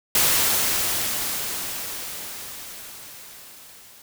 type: noise with level ramp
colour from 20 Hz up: white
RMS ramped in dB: -18 to -48 dBFS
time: 0.15-4.02 s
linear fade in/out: 2 ms
effects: none

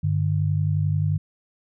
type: tone pair together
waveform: sine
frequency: 98.64 / 150 Hz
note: G2 / D3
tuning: +11 / +37 cents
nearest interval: perfect fifth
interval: 726 cents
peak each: -22 dBFS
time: 0.03-1.18 s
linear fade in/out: 10 ms
effects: none

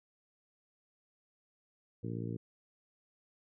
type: harmonic tone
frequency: 57.3 Hz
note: A#1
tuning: 29 cents flat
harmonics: 2 / 3 / 4 / 5 / 6 / 7 / 8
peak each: -39 / -42 / -45 / -45 / -47 / -50 / -49 dBFS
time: 2.03-2.37 s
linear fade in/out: 10 ms
effects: none

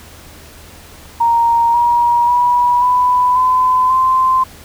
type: tone with pitch steps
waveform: sine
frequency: 932.3 / 952.4 / 973 / 994 / 1015.5 / 1037.4 Hz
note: A#5 / A#5 / B5 / B5 / B5 / C6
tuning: 0 / +37 / -26 / +11 / +48 / -15 cents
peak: -9 dBFS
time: 1.2-4.44 s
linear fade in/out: 10 ms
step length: 540 ms
effects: added 77 Hz sine -42 dBFS peak until 4.64 s + pink hiss -39 dBFS RMS until 4.64 s

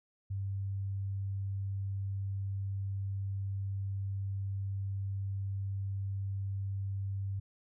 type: tone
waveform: sine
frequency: 98 Hz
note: G2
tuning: in tune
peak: -33 dBFS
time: 0.3-7.4 s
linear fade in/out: 10 ms
effects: none

